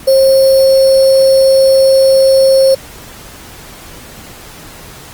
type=tone with sample-and-hold; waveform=sine; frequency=535 Hz; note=C5; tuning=38 cents sharp; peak=-4 dBFS; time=0.07-2.75 s; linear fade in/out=10 ms; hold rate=4900 Hz; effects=pink hiss -33 dBFS RMS until 5.13 s + Opus 24 kbps